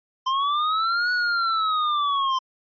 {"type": "linear two-way sweep", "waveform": "square", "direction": "up then down", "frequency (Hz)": [1036, 1474, 1036], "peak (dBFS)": -21, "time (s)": [0.26, 2.39], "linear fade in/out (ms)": 10, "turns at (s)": 1.12, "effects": ["resampled to 11025 Hz"]}